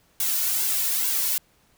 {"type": "noise with flanger", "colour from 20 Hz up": "blue", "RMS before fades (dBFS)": -24, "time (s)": [0.2, 1.38], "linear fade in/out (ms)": 2, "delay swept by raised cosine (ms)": [1.6, 2.54], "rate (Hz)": 2.3, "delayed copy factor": -0.85, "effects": ["pink hiss -62 dBFS RMS until 1.77 s"]}